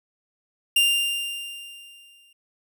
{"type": "tone with exponential decay", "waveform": "45% pulse", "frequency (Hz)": 2794, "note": "F7", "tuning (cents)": 0, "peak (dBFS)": -15, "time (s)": [0.76, 2.33], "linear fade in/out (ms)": 5, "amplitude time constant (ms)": 340, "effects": []}